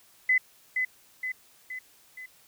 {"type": "tone with echo", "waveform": "sine", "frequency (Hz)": 2018, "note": "B6", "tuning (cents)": 37, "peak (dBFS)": -19, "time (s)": [0.29, 0.38], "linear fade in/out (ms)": 5, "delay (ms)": 470, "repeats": 4, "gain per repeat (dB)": -5, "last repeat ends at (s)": 2.26, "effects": ["white hiss -59 dBFS RMS until 2.47 s"]}